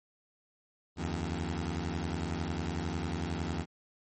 15% pulse beating tone pair, 77.78 / 88.78 Hz, D#2 / F2, 0 / +29 cents, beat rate 11 Hz, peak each -29 dBFS, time 0.96-3.66 s, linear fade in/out 50 ms, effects MP3 32 kbps

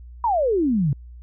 sine exponential sweep, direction down, 983 to 130.81 Hz, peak -17 dBFS, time 0.24-0.93 s, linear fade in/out 2 ms, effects added 60 Hz sine -38 dBFS peak until 1.22 s

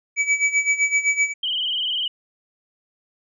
square tone with tremolo, 2290 Hz, D7, 44 cents flat, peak -15 dBFS, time 0.16-1.34 s, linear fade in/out 50 ms, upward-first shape sine, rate 7.8 Hz, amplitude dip 80%
sine tone with vibrato, 3060 Hz, G7, 42 cents flat, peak -21 dBFS, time 1.43-2.08 s, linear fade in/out 5 ms, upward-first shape sine, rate 20 Hz, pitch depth 86 cents each way
effects resampled to 22050 Hz

